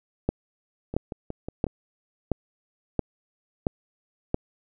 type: two click trains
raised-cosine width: 2 ms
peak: -19 / -9 dBFS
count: 5 / 7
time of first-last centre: 0.94-1.667 / 0.29-4.344 s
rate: 5.5 / 1.48 Hz
effects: none